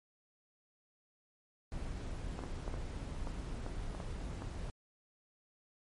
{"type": "noise", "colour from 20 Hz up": "brown", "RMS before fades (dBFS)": -41, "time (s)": [1.72, 4.7], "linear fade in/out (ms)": 0}
{"type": "clicks", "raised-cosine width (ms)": 1, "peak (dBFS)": -29, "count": 9, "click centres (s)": [2.391, 2.437, 2.679, 2.741, 3.272, 3.664, 3.949, 4.002, 4.421]}
{"effects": ["MP3 48 kbps"]}